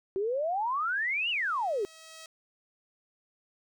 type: exponential two-way sweep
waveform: sine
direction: up then down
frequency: 372.6 to 2984 to 376 Hz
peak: -27 dBFS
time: 0.16-1.85 s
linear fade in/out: 0 ms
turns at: 1.3 s
type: tone with exponential growth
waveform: 5% pulse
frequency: 642 Hz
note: E5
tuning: 46 cents flat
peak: -33 dBFS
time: 0.23-2.26 s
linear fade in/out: 2 ms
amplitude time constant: 440 ms
effects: none